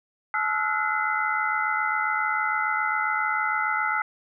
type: tone cluster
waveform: sine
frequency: 859 / 1301 / 1368 / 1456 / 2040 Hz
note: A5 / E6 / F6 / F#6 / C7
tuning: -42 / -23 / -36 / -28 / -44 cents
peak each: -29 dBFS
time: 0.34-4.02 s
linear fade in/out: 2 ms
effects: none